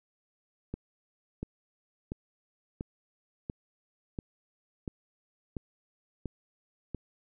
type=click train; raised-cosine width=3 ms; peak=-22 dBFS; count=10; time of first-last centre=0.74-6.947 s; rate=1.45 Hz; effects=none